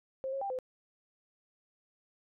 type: tone with pitch steps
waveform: sine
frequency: 530 / 544 / 792 / 512 Hz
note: C5 / C#5 / G5 / C5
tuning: +22 / -33 / +18 / -38 cents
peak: -33 dBFS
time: 0.24-0.588 s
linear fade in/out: 0 ms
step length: 87 ms
effects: none